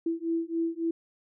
sine beating tone pair, 329.6 / 333.2 Hz, E4 / E4, 0 / +19 cents, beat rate 3.6 Hz, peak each -30 dBFS, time 0.06-0.91 s, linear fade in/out 5 ms, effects none

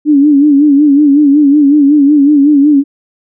sine tone with vibrato, 288.6 Hz, D4, 30 cents flat, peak -3 dBFS, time 0.05-2.84 s, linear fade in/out 50 ms, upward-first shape sine, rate 5.4 Hz, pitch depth 84 cents each way, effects none

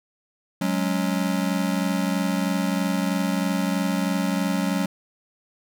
square chord, F# suspended second, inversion none, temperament just, 185 / 208.1 / 277.5 Hz, F#3 / G#3 / C#4, 0 / +4 / +2 cents, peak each -25 / -28 / -28 dBFS, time 0.61-4.86 s, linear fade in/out 5 ms, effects none

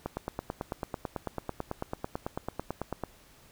click train, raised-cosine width 1 ms, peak -18 dBFS, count 28, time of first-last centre 0.06-3.037 s, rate 9.07 Hz, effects pink hiss -58 dBFS RMS until 3.51 s

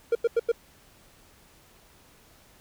triangle tone bursts, 466.2 Hz, A#4, in tune, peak -17 dBFS, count 4, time 0.12-0.518 s, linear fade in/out 5 ms, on 32 ms, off 90 ms, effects pink hiss -57 dBFS RMS until 2.6 s

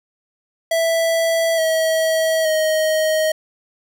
square tone with pitch steps, 659.3 / 643.1 / 627.3 Hz, E5 / E5 / D#5, 0 / -43 / +14 cents, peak -16 dBFS, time 0.71-3.32 s, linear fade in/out 5 ms, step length 870 ms, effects none

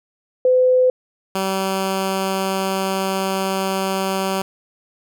sine / 10% pulse tone pair in turn, 508 / 191.89 Hz, B4 / G3, +49 / -37 cents, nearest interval octave + perfect fourth, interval 1686 cents, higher first, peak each -11 dBFS, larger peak neither, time 0.45-0.9 / 1.35-4.42 s, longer second, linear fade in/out 2 ms, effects none

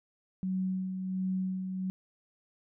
sine tone with tremolo, 187.2 Hz, F#3, 20 cents sharp, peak -28 dBFS, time 0.43-1.9 s, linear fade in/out 0 ms, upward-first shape sine, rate 1.4 Hz, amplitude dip 45%, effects none

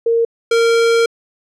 sine / square tone pair in turn, 461.9 / 461.9 Hz, A#4 / A#4, -16 / -16 cents, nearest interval unison, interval 0 cents, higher neither, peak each -11 dBFS, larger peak neither, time 0.06-0.25 / 0.51-1.06 s, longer second, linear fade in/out 5 ms, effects low-pass 7000 Hz 12 dB/octave

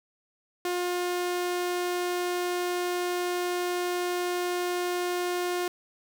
sawtooth tone, 356 Hz, F4, 33 cents sharp, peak -23 dBFS, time 0.65-5.68 s, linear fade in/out 2 ms, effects none

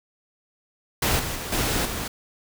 pink noise with level steps, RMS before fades -22 / -29 / -32 / -24 / -30 dBFS, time 1.02-2.08 s, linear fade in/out 5 ms, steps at 1.19 / 1.35 / 1.52 / 1.85 s, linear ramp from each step 5 ms, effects none

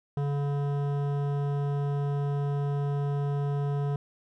sine tone with hard clipping, 142.5 Hz, C#3, 48 cents sharp, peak -28 dBFS, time 0.17-3.96 s, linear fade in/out 2 ms, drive 14 dB, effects none

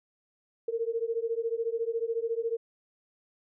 sine beating tone pair, 452.4 / 466.4 Hz, A4 / A#4, +48 / +1 cents, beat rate 14 Hz, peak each -31 dBFS, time 0.68-2.57 s, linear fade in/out 5 ms, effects none

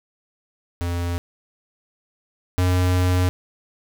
square tone pair in turn, 86.7 / 90.7 Hz, F2 / F#2, -12 / -34 cents, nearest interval minor second, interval 78 cents, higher second, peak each -23 / -17 dBFS, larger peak second, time 0.81-1.18 / 2.58-3.29 s, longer second, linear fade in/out 0 ms, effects none

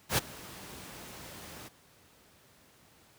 pink noise with ADSR envelope, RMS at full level -24 dBFS, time 0.09-1.69 s, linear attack 89 ms, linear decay 17 ms, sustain -22 dB, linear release 18 ms, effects pink hiss -61 dBFS RMS until 3.18 s + high-pass 80 Hz 12 dB/octave

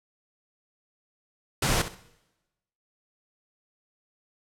pink noise with echo, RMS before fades -24 dBFS, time 1.62-1.82 s, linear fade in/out 5 ms, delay 65 ms, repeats 3, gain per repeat -12 dB, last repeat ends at 2.015 s, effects noise-tail reverb RT60 1.0 s tail -20 dB re dry + low-pass 11000 Hz 12 dB/octave

